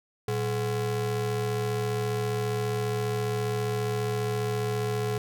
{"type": "ring-modulated tone", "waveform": "square", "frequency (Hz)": 153.7, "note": "D#3", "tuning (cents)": -21, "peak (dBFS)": -24, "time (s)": [0.28, 5.18], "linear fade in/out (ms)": 2, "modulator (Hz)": 270, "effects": []}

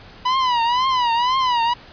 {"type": "tone with vibrato", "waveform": "45% pulse", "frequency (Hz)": 987.8, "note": "B5", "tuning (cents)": 0, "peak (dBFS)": -16, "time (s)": [0.25, 1.74], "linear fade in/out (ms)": 10, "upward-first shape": "triangle", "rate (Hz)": 2, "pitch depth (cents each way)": 140, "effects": ["pink hiss -43 dBFS RMS until 1.92 s", "resampled to 11025 Hz"]}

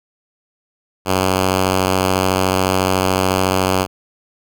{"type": "tone", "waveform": "5% pulse", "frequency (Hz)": 93.9, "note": "F#2", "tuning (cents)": 26, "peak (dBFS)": -3, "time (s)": [1.05, 3.87], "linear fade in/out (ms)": 50, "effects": []}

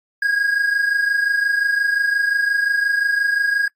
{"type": "tone pair together", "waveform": "triangle", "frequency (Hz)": [1635.5, 1661.2], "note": ["G#6", "G#6"], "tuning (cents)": [-27, 0], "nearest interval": "unison", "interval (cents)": 27, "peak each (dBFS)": [-15, -21], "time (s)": [0.22, 3.68], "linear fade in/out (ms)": 5, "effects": ["noise-tail reverb RT60 0.1 s tail -23 dB re dry", "AAC 64 kbps"]}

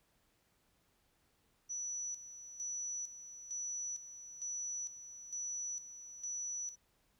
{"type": "tone with tremolo", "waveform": "sine", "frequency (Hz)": 5920, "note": "F#8", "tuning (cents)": 0, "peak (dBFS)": -38, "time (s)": [1.69, 6.76], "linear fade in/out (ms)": 20, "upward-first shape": "square", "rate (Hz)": 1.1, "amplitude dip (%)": 70, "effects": ["pink hiss -75 dBFS RMS until 7.19 s"]}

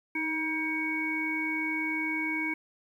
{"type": "harmonic tone with a mistuned harmonic", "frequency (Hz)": 319.2, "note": "D#4", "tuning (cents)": 44, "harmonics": [1, 3, 5, 7], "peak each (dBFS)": [-33, -40, -41, -30], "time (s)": [0.15, 2.54], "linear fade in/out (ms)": 5, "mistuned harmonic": 1, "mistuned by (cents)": -35, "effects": ["10-bit"]}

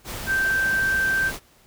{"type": "tone in noise", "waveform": "sine", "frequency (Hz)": 1563, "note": "G6", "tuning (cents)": -6, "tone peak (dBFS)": -19, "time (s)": [0.26, 1.32], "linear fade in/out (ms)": 50, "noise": "pink", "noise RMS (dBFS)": -33, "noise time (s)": [0.04, 1.4], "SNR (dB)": 11, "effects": ["pink hiss -56 dBFS RMS until 1.66 s"]}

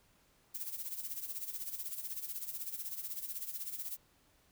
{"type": "noise with tremolo", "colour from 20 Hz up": "violet", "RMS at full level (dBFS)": -39, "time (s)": [0.54, 3.97], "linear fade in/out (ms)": 10, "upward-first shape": "sine", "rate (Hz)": 16, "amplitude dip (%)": 70, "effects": ["pink hiss -69 dBFS RMS until 4.51 s"]}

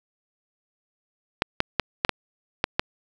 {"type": "clicks", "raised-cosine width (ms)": 0.3, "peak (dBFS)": -3, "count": 7, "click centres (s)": [1.421, 1.604, 1.797, 2.049, 2.093, 2.641, 2.795], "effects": ["7-bit"]}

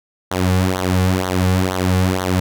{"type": "tone with flanger", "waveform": "sawtooth", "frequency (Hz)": 92.5, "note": "F#2", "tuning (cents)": 0, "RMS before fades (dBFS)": -17, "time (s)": [0.31, 2.4], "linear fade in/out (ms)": 5, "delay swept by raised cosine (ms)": [0.39, 3.19], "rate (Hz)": 2.1, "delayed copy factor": -0.8, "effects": []}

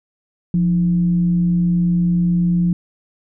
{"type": "tone with frequency modulation", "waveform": "sine", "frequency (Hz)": 174.61, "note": "F3", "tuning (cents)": 0, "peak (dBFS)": -13, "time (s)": [0.54, 2.73], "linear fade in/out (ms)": 2, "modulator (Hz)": 140, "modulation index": 0.23, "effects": []}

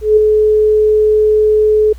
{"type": "tone with ADSR envelope", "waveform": "sine", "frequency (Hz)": 427.9, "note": "A4", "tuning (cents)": -48, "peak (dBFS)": -3, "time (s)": [0.01, 1.93], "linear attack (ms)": 160, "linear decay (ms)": 5, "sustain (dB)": -4, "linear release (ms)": 7, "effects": ["added 60 Hz sine -29 dBFS peak until 1.98 s", "pink hiss -47 dBFS RMS until 1.98 s"]}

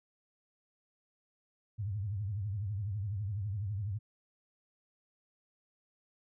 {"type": "tone with vibrato", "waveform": "sine", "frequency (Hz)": 101.4, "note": "G#2", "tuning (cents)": -41, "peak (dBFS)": -33, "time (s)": [1.78, 3.99], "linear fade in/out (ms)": 20, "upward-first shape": "triangle", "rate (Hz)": 12, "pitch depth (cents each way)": 190, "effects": []}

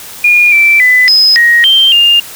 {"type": "tone with pitch steps", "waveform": "sine", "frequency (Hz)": [2431, 2336, 2002, 5070, 1883, 3143, 2811], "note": ["D#7", "D7", "B6", "D#8", "A#6", "G7", "F7"], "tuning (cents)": [-41, -10, 23, 32, 17, 4, 11], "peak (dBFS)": -3, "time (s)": [0.24, 2.2], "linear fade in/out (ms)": 5, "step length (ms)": 280, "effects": ["white hiss -28 dBFS RMS until 2.35 s"]}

